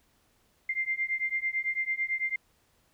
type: beating tone pair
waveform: sine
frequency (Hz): 2093 / 2102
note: C7 / C7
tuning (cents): 0 / +7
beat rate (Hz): 9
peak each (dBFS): -31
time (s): 0.69-2.36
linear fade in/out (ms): 5
effects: pink hiss -68 dBFS RMS until 2.93 s